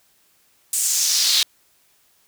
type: noise with high-pass filter sweep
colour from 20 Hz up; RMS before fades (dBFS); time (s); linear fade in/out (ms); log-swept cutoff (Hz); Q
brown; -19; 0.73-1.43; 2; 8500 to 3800; 2.8
effects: white hiss -60 dBFS RMS until 2.27 s